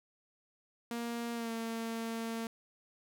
sawtooth tone with pitch glide, 234.9 to 227.6 Hz, A#3 to A#3, +13 to -41 cents, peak -32 dBFS, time 0.91-2.47 s, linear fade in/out 2 ms, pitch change -54 cents, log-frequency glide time 1.34-1.51 s, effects none

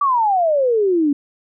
sine exponential sweep, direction down, 1174.7 to 277.2 Hz, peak -13 dBFS, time 0.01-1.13 s, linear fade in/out 5 ms, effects none

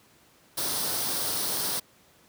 white noise with comb filter, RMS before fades -29 dBFS, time 0.57-1.8 s, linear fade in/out 10 ms, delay 0.21 ms, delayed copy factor +0.55, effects pink hiss -59 dBFS RMS until 2.28 s + high-pass 100 Hz 12 dB/octave

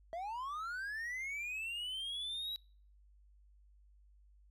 triangle linear sweep, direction up, 644 to 3900 Hz, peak -37 dBFS, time 0.13-2.56 s, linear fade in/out 0 ms, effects noise-tail reverb RT60 0.5 s tail -26 dB re dry + added 50 Hz sine -61 dBFS peak until 4.5 s

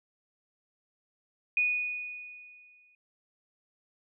sine tone with exponential decay, 2475 Hz, D#7, 10 cents flat, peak -22 dBFS, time 1.57-2.95 s, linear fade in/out 2 ms, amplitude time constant 300 ms, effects none

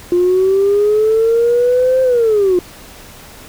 sine linear two-way sweep, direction up then down, 349.2 to 523.3 to 349.2 Hz, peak -8 dBFS, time 0.12-2.59 s, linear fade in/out 2 ms, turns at 2.02 s, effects tanh soft clip ceiling -5 dBFS + pink hiss -37 dBFS RMS until 3.48 s

